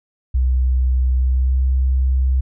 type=tone with pitch glide; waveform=sine; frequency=63.6 to 64.97 Hz; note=C2 to C2; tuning=-48 to -12 cents; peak=-13 dBFS; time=0.34-2.41 s; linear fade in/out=10 ms; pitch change=+36 cents; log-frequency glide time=1.15-1.6 s; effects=none